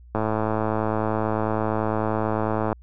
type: click train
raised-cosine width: 1 ms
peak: -10 dBFS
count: 282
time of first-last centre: 0.15-2.728 s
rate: 109 Hz
effects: added 60 Hz sine -44 dBFS peak until 2.82 s